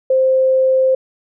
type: tone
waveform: sine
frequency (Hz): 523.3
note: C5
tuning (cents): 0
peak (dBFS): -10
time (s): 0.1-0.95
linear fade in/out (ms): 5
effects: none